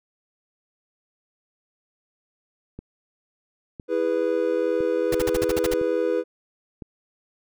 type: click train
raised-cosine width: 3 ms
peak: -23 dBFS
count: 5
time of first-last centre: 2.79-6.822 s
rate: 0.992 Hz
type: chord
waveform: triangle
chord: E major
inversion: none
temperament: just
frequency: 329.6 / 412 / 494.4 Hz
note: E4 / G#4 / B4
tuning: 0 / -14 / +2 cents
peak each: -25 / -24 / -21 dBFS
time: 3.88-6.24 s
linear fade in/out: 50 ms
type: noise bursts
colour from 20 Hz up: pink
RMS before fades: -27 dBFS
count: 9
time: 5.12-5.74 s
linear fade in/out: 5 ms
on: 28 ms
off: 46 ms
effects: none